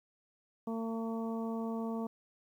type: harmonic tone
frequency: 226.4 Hz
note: A3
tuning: 50 cents sharp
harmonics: 1 / 2 / 3 / 4 / 5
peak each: -35 / -41 / -45 / -47 / -49 dBFS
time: 0.67-2.07 s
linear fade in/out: 5 ms
effects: 11-bit